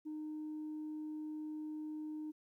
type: tone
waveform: sine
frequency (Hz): 307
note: D#4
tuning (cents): -23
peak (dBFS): -39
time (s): 0.05-2.32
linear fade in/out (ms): 20
effects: tanh soft clip ceiling -38 dBFS + 13-bit